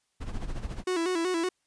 brown noise with tremolo, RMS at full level -31 dBFS, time 0.2-0.84 s, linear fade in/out 20 ms, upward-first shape sine, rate 14 Hz, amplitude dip 70%
45% pulse tone with vibrato, 349.2 Hz, F4, in tune, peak -26 dBFS, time 0.87-1.49 s, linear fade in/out 5 ms, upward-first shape square, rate 5.3 Hz, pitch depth 88 cents each way
effects white hiss -75 dBFS RMS until 1.66 s + resampled to 22050 Hz

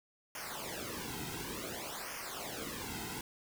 pink noise with flanger, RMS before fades -42 dBFS, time 0.35-3.21 s, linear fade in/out 2 ms, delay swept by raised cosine 0.25 to 1.75 ms, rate 0.56 Hz, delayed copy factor -0.85, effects none

